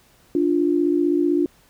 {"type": "tone pair together", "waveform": "sine", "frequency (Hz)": [293.5, 349.2], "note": ["D4", "F4"], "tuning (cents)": [-1, 0], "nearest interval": "minor third", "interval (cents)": 301, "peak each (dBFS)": -19, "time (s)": [0.35, 1.46], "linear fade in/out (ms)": 2, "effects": ["pink hiss -56 dBFS RMS until 1.69 s"]}